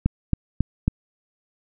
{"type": "click train", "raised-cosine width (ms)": 5, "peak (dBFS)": -6, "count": 4, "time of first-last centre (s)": [0.06, 0.88], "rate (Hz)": 3.66, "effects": []}